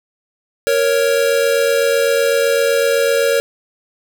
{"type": "tone pair together", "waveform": "square", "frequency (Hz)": [466.5, 554.4], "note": ["A#4", "C#5"], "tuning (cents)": [1, 0], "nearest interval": "minor third", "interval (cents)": 299, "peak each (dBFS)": -16, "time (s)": [0.67, 3.4], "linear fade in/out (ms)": 0, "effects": []}